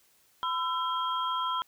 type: tone cluster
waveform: sine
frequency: 1011 / 1337 / 3229 Hz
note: B5 / E6 / G#7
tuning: +40 / +24 / -49 cents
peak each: -30 / -32 / -36 dBFS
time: 0.43-1.62 s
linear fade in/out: 0 ms
effects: white hiss -65 dBFS RMS until 1.67 s